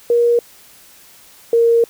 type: tone pair in turn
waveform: sine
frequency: 474 / 464.8 Hz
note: A#4 / A#4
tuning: +29 / -5 cents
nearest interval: unison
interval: 34 cents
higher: first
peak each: -10 / -9 dBFS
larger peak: second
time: 0.1-0.39 / 1.53-1.84 s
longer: second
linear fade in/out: 2 ms
effects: white hiss -45 dBFS RMS until 1.89 s